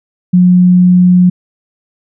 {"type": "tone", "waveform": "sine", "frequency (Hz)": 180.1, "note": "F#3", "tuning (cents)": -46, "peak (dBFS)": -3, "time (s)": [0.33, 1.3], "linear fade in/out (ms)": 10, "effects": []}